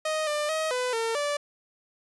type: tone with pitch steps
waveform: sawtooth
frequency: 624 / 596 / 632 / 501 / 454.5 / 582 Hz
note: D#5 / D5 / D#5 / B4 / A#4 / D5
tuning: +5 / +25 / +27 / +25 / -44 / -16 cents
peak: -22 dBFS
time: 0.05-1.37 s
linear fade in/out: 5 ms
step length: 220 ms
effects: resampled to 24000 Hz